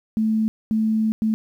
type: tone bursts at uneven times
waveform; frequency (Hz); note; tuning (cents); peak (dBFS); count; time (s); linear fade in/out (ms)
sine; 219.1; A3; -7; -17; 3; 0.17-0.48 / 0.71-1.12 / 1.22-1.34; 0
effects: 9-bit